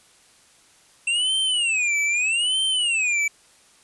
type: tone with vibrato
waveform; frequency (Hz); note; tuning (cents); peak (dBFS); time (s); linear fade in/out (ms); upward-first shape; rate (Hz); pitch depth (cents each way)
square; 2683; E7; +30; -20; 1.07-3.28; 5; sine; 0.8; 260
effects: white hiss -55 dBFS RMS until 3.83 s + resampled to 24000 Hz